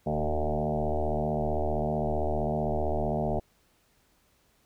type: tone with frequency modulation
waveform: sine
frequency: 302.8 Hz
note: D#4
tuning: 47 cents flat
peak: -25 dBFS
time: 0.06-3.4 s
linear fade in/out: 10 ms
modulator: 75.5 Hz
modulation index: 5.9
effects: pink hiss -67 dBFS RMS until 4.65 s